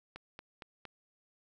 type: click train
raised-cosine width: 0.3 ms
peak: -29 dBFS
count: 4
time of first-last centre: 0.16-0.853 s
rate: 4.33 Hz
effects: 11-bit